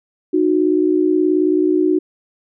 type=tone pair together; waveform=sine; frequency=307.7 / 366.4 Hz; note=D#4 / F#4; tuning=-19 / -17 cents; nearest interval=minor third; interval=302 cents; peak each=-15 dBFS; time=0.33-1.99 s; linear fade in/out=10 ms; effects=none